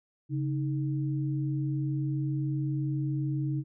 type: tone pair together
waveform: sine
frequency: 138.58 / 311.1 Hz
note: C#3 / D#4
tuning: 0 / 0 cents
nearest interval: octave + major second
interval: 1400 cents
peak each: -28 / -34 dBFS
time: 0.29-3.64 s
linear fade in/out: 50 ms
effects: none